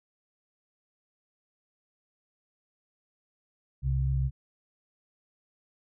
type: tone pair together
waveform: sine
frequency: 65.41 / 132.8 Hz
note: C2 / C3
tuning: 0 / +26 cents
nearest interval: octave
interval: 1226 cents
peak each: -27 dBFS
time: 3.82-4.31 s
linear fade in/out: 50 ms
effects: none

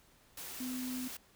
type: tone in noise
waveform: sine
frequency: 253.8 Hz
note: B3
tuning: 47 cents sharp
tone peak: -37 dBFS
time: 0.6-1.08 s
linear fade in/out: 5 ms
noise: white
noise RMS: -45 dBFS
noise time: 0.37-1.17 s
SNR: +5 dB
effects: pink hiss -65 dBFS RMS until 1.35 s

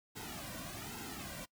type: noise with flanger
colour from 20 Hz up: pink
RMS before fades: -45 dBFS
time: 0.15-1.46 s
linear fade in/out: 20 ms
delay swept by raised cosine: 1.7 to 2.37 ms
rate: 1.2 Hz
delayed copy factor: -0.9
effects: noise-tail reverb RT60 0.1 s tail -22 dB re dry

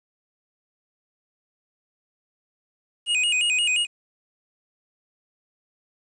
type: tone with vibrato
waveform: square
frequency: 2678 Hz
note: E7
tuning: 27 cents sharp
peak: -20 dBFS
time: 3.06-3.87 s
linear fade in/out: 50 ms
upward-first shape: square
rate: 5.7 Hz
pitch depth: 120 cents each way
effects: resampled to 22050 Hz + 9-bit

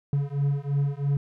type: beating tone pair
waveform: triangle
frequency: 140 / 143 Hz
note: C#3 / D3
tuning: +18 / -46 cents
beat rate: 3 Hz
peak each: -24 dBFS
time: 0.13-1.17 s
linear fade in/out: 2 ms
effects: none

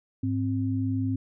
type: tone pair together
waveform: sine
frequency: 104.37 / 263 Hz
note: G#2 / C4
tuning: +9 / +9 cents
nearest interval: octave + major third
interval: 1600 cents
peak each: -27 dBFS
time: 0.23-1.16 s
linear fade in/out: 5 ms
effects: none

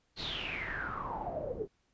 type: noise with low-pass filter sweep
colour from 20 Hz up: pink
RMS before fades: -38 dBFS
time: 0.16-1.68 s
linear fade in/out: 50 ms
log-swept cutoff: 4300 to 390 Hz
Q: 9.4
effects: pink hiss -75 dBFS RMS until 1.93 s + resampled to 16000 Hz

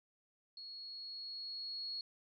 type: tone with level ramp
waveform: sine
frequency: 4329 Hz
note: C#8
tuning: 42 cents flat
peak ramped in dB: -47 to -39 dBFS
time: 0.57-2.01 s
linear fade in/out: 2 ms
effects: none

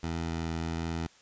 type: tone with vibrato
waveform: 15% pulse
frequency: 82.41 Hz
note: E2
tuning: in tune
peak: -25 dBFS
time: 0.03-1.07 s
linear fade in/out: 5 ms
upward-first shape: triangle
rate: 1.5 Hz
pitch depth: 11 cents each way
effects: white hiss -59 dBFS RMS until 1.21 s + resampled to 16000 Hz

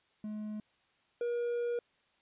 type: tone pair in turn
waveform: triangle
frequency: 212.6 / 477.3 Hz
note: G#3 / A#4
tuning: +41 / +41 cents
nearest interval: octave + major second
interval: 1400 cents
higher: second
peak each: -35 / -29 dBFS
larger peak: second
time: 0.24-0.6 / 1.21-1.79 s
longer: second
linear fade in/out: 2 ms
effects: white hiss -71 dBFS RMS until 2.21 s + resampled to 8000 Hz

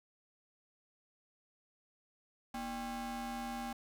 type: ring-modulated tone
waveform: 40% pulse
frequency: 278.1 Hz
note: C#4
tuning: 6 cents sharp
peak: -35 dBFS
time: 2.54-3.73 s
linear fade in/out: 5 ms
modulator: 516 Hz
effects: none

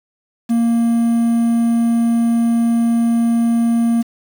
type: tone with quantisation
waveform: triangle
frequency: 232.3 Hz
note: A#3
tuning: 6 cents flat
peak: -10 dBFS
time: 0.49-4.03 s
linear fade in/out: 20 ms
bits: 6
effects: none

